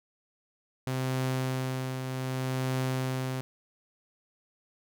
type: tone with tremolo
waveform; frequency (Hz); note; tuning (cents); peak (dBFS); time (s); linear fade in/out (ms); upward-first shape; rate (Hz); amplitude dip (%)
sawtooth; 130; C3; -11; -23; 0.87-3.41; 0; triangle; 0.65; 50
effects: none